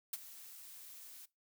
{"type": "noise with ADSR envelope", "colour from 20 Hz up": "blue", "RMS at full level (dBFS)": -37, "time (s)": [0.13, 1.26], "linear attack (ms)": 4, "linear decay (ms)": 29, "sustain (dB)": -16, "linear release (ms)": 13, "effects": ["noise-tail reverb RT60 0.2 s tail -20 dB re dry"]}